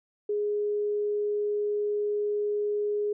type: tone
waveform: sine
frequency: 415.3 Hz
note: G#4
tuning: in tune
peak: -25 dBFS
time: 0.29-3.13 s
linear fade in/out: 5 ms
effects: none